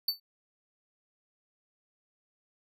square tone with exponential decay, 4500 Hz, C#8, 25 cents sharp, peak -23 dBFS, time 0.08-0.2 s, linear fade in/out 5 ms, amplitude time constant 24 ms, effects none

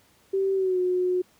sine tone with pitch glide, 387.3 to 363.5 Hz, G4 to F#4, -21 to -31 cents, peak -21 dBFS, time 0.33-1.22 s, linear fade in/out 10 ms, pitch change -110 cents, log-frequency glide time 0.54-0.79 s, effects pink hiss -60 dBFS RMS until 1.39 s + high-pass 80 Hz 12 dB/octave

